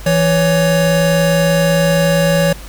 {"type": "tone pair together", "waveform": "square", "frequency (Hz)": [166.49, 560], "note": ["E3", "C#5"], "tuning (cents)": [18, 18], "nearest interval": "octave + major sixth", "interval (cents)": 2100, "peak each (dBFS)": -14, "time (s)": [0.06, 2.53], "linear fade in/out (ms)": 5, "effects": ["added 50 Hz sine -31 dBFS peak until 2.68 s", "pink hiss -36 dBFS RMS until 2.68 s"]}